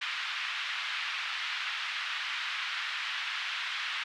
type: band-pass noise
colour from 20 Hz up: white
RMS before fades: -35 dBFS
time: 0.01-4.04 s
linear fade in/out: 10 ms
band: 1200 to 3400 Hz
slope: 24 dB/octave
effects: none